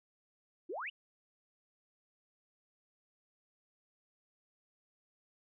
sine exponential sweep, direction up, 305.3 to 3101 Hz, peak -38 dBFS, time 0.69-0.9 s, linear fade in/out 10 ms, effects none

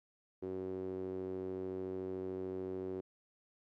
sawtooth tone with band-pass filter, 93.6 Hz, F#2, 20 cents sharp, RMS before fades -41 dBFS, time 0.42-3.01 s, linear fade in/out 10 ms, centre 370 Hz, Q 4.4, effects none

